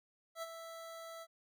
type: tone with ADSR envelope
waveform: 25% pulse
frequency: 659.3 Hz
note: E5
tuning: in tune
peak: -35 dBFS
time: 0.35-1.27 s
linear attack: 73 ms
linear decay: 32 ms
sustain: -8 dB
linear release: 50 ms
effects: none